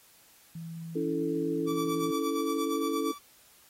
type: tone with pitch glide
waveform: sine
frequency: 164.81 to 165.86 Hz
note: E3 to E3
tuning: 0 to +11 cents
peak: -37 dBFS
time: 0.55-2.11 s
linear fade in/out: 5 ms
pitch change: +11 cents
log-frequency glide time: 0.82-1.9 s
type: chord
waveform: sine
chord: A major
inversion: first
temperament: equal with one note detuned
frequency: 281.4 / 329.6 / 440 Hz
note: C#4 / E4 / A4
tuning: +26 / 0 / 0 cents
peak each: -32 dBFS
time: 0.95-3.12 s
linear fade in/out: 10 ms
type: tone with tremolo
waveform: 45% pulse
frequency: 1157 Hz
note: D6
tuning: 26 cents flat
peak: -32 dBFS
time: 1.66-3.19 s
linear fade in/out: 50 ms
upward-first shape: sine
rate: 8.6 Hz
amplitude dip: 70%
effects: white hiss -59 dBFS RMS until 3.69 s + AAC 48 kbps